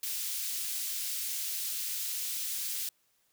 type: high-pass noise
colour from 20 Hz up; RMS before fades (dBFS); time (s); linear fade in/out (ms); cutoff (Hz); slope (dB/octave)
white; -35; 0.03-2.89; 2; 3200; 12
effects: white hiss -72 dBFS RMS until 3.32 s